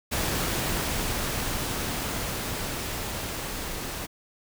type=noise with level ramp; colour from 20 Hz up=pink; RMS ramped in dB=-27 to -34 dBFS; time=0.11-4.07 s; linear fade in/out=20 ms; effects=none